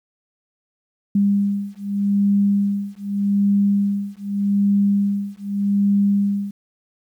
sine beating tone pair, 200.5 / 201.33 Hz, G3 / G3, +39 / +46 cents, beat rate 0.83 Hz, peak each -19 dBFS, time 1.15-6.51 s, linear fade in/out 5 ms, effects 9-bit

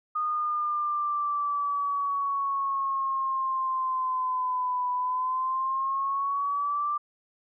sine exponential two-way sweep, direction down then up, 1232 to 991 to 1184 Hz, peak -25 dBFS, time 0.15-6.98 s, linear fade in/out 10 ms, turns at 4.91 s, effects none

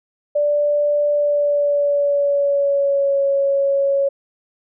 sine tone with pitch glide, 586 to 554.7 Hz, D5 to C#5, -4 to +1 cents, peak -14 dBFS, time 0.35-4.09 s, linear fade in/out 10 ms, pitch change -95 cents, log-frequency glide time 1.11-3.22 s, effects none

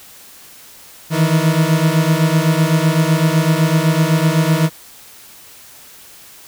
40% pulse beating tone pair, 155.56 / 163.46 Hz, D#3 / E3, 0 / -14 cents, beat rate 7.9 Hz, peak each -14 dBFS, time 1.1-4.7 s, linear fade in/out 50 ms, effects white hiss -41 dBFS RMS until 6.47 s

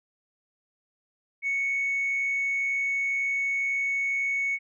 sine tone with frequency modulation, 2217 Hz, C#7, in tune, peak -23 dBFS, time 1.42-4.59 s, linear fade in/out 50 ms, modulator 64 Hz, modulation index 0.22, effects tanh soft clip ceiling -21 dBFS

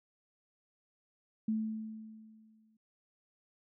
sine tone with exponential decay, 218.9 Hz, A3, 9 cents flat, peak -28 dBFS, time 1.48-2.77 s, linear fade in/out 5 ms, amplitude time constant 280 ms, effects none

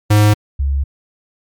square / sine tone pair in turn, 105 / 69.15 Hz, G#2 / C#2, +19 / -4 cents, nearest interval perfect fifth, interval 723 cents, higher first, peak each -8 / -13 dBFS, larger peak first, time 0.1-0.34 / 0.59-0.84 s, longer second, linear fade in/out 10 ms, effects MP3 96 kbps

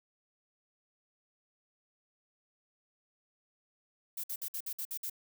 violet noise bursts, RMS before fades -38 dBFS, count 8, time 4.17-5.098 s, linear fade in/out 5 ms, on 67 ms, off 56 ms, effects none

